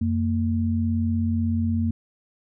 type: tone pair together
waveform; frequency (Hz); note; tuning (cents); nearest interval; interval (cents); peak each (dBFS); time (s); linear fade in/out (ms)
sine; 90.21 / 229.1; F#2 / A#3; -43 / -30; octave + major third; 1613; -23; 0.01-1.91; 5
effects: none